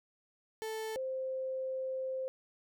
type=tone pair in turn; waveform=35% pulse / sine; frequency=440 / 523.3 Hz; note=A4 / C5; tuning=0 / 0 cents; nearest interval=minor third; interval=300 cents; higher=second; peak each=-35 / -34 dBFS; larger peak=second; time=0.62-0.96 / 0.96-2.28 s; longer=second; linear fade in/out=0 ms; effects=none